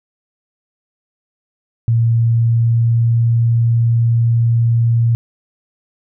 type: tone with pitch glide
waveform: sine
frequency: 115.6 to 116.47 Hz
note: A#2 to A#2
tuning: -14 to -1 cents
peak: -10 dBFS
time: 1.88-5.15 s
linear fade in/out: 0 ms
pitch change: +13 cents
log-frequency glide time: 2.09-3.21 s
effects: none